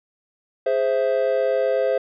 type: chord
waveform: triangle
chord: Ab augmented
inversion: none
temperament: equal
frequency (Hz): 415.3 / 523.3 / 659.3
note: Ab4 / C5 / E5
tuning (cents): 0 / 0 / 0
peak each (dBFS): -23 / -18 / -22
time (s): 0.66-1.98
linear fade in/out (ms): 5
effects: resampled to 11025 Hz